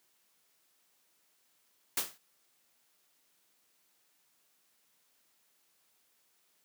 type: noise with exponential decay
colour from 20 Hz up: white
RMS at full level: -27 dBFS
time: 1.97-2.18 s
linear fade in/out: 5 ms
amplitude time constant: 45 ms
effects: white hiss -72 dBFS RMS until 6.64 s + high-pass 150 Hz 12 dB/octave